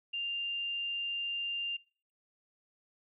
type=tone; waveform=sine; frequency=2794 Hz; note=F7; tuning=in tune; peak=-33 dBFS; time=0.13-1.77 s; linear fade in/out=10 ms; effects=noise-tail reverb RT60 0.5 s tail -25 dB re dry